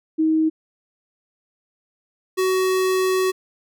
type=tone pair in turn; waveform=sine / square; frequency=316.4 / 374.4 Hz; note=D#4 / F#4; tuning=+29 / +20 cents; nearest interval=minor third; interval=291 cents; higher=second; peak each=-15 / -18 dBFS; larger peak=first; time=0.18-0.5 / 2.37-3.32 s; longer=second; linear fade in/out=20 ms; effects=none